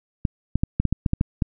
clicks, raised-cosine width 5 ms, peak -7 dBFS, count 10, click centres 0.252 / 0.556 / 0.635 / 0.8 / 0.853 / 0.926 / 1.062 / 1.134 / 1.211 / 1.422 s, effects none

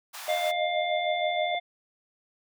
pink high-pass noise, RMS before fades -40 dBFS, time 0.13-0.52 s, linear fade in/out 20 ms, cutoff 700 Hz, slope 48 dB/octave
harmonic tone, 703 Hz, F5, 11 cents sharp, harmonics 1 / 3 / 5, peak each -28 / -33 / -35 dBFS, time 0.28-1.6 s, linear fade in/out 20 ms
sine tone with tremolo, 618 Hz, D#5, 12 cents flat, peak -25 dBFS, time 0.28-1.55 s, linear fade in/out 2 ms, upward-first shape sine, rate 6.4 Hz, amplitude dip 80%
effects none

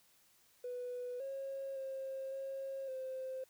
triangle tone with pitch steps, 493.9 / 543 / 534 / 540 / 522 Hz, B4 / C#5 / C5 / C#5 / C5, 0 / -36 / +35 / -45 / -4 cents, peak -36 dBFS, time 0.64-3.44 s, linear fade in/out 5 ms, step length 560 ms, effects tanh soft clip ceiling -37 dBFS + white hiss -69 dBFS RMS until 3.49 s

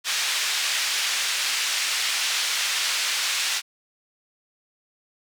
pink band-pass noise, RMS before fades -25 dBFS, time 0.04-3.62 s, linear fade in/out 50 ms, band 2200 to 6700 Hz, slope 12 dB/octave, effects none

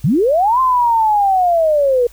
sine linear two-way sweep, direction up then down, 114.1 to 1052 to 471.4 Hz, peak -10 dBFS, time 0.04-2.07 s, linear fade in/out 5 ms, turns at 0.6 s, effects added 50 Hz sine -41 dBFS peak until 2.12 s + white hiss -47 dBFS RMS until 2.12 s

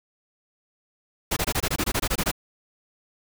pink noise bursts, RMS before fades -24 dBFS, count 13, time 1.31-2.315 s, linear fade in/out 10 ms, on 57 ms, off 22 ms, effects none

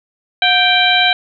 harmonic tone with a mistuned harmonic, 784 Hz, G5, in tune, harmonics 1 / 2 / 3 / 4 / 5, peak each -16 / -16 / -16 / -16 / -16 dBFS, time 0.42-1.13 s, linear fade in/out 2 ms, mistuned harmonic 1, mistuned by -140 cents, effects none

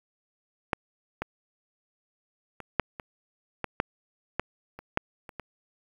clicks, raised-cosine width 0.5 ms, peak -9 / -15 / -24 / -6 / -22 / -14 / -8 / -11 / -26 / -8 / -26 / -21 dBFS, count 12, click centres 0.732 / 1.22 / 2.603 / 2.797 / 2.998 / 3.643 / 3.801 / 4.396 / 4.79 / 4.974 / 5.292 / 5.397 s, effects 8-bit

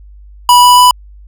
square tone with pitch steps, 980 / 985.7 / 991.4 Hz, B5 / B5 / B5, -14 / -4 / +6 cents, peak -3 dBFS, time 0.49-0.91 s, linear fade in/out 2 ms, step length 140 ms, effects added 50 Hz sine -33 dBFS peak until 1.27 s

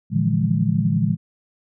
sine tone cluster, 113.1 / 146.7 / 163.8 / 175.5 / 207.3 Hz, A2 / D3 / E3 / F3 / G#3, +48 / -2 / -11 / +9 / -3 cents, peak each -23 dBFS, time 0.1-1.17 s, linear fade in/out 50 ms, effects none

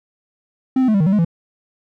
triangle tone with pitch steps, 261 / 257.6 / 216.6 / 197.3 / 155.6 / 191.3 / 210.2 / 167.2 Hz, C4 / C4 / A3 / G3 / D#3 / G3 / G#3 / E3, -4 / -27 / -27 / +11 / 0 / -42 / +21 / +25 cents, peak -10 dBFS, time 0.76-1.248 s, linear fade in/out 5 ms, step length 61 ms, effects none

